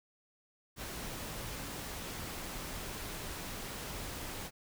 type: noise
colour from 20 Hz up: pink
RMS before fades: -42 dBFS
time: 0.76-4.51 s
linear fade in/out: 50 ms
effects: none